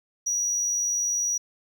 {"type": "tone", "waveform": "triangle", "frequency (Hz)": 5800, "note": "F#8", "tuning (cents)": -35, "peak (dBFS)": -22, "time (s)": [0.26, 1.38], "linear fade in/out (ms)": 10, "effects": []}